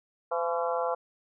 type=harmonic tone with a mistuned harmonic; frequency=170 Hz; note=F3; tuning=46 cents flat; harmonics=3 / 4 / 5 / 6 / 7 / 8; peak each=-30 / -32 / -34 / -36 / -37 / -38 dBFS; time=0.31-0.95 s; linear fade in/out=10 ms; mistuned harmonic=7; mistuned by=-78 cents; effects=none